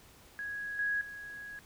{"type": "tone with level steps", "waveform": "sine", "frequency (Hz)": 1661.2, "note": "G#6", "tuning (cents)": 0, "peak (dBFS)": [-36, -29, -42], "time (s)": [0.39, 1.59], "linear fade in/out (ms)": 0, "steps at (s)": [0.79, 1.01], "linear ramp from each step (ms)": 2, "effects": ["pink hiss -58 dBFS RMS until 1.65 s"]}